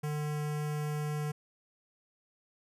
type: tone with notch filter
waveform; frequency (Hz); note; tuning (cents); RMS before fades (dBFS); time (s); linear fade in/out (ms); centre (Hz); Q
square; 149.8; D3; +35; -34; 0.03-1.32; 10; 3900; 1.8
effects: resampled to 32000 Hz